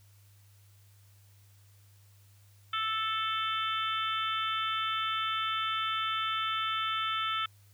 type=harmonic tone; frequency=440 Hz; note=A4; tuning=in tune; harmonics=3 / 4 / 5 / 6 / 7 / 8; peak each=-31 / -42 / -41 / -42 / -37 / -38 dBFS; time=2.73-7.46 s; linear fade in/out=5 ms; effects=added 100 Hz sine -57 dBFS peak until 7.73 s + white hiss -66 dBFS RMS until 7.73 s